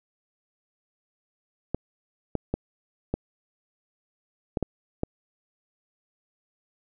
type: clicks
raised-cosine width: 2 ms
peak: -12 dBFS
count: 7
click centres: 1.746 / 2.353 / 2.54 / 3.14 / 4.572 / 4.627 / 5.034 s
effects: none